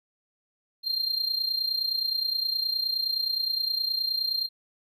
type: tone with amplitude modulation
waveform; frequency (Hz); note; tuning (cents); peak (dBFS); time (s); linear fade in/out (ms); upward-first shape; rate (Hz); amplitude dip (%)
triangle; 4186; C8; 0; -21; 0.83-4.49; 50; sine; 29.6; 70
effects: none